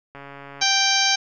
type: click train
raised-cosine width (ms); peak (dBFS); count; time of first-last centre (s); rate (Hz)
0.5; -24; 68; 0.15-0.629; 140
type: harmonic tone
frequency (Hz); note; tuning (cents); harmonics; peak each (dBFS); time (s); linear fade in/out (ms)
784; G5; 0; 1 / 2 / 3 / 4 / 5 / 6 / 7 / 8; -25 / -25 / -25 / -25 / -25 / -25 / -25 / -25; 0.61-1.16; 10
effects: none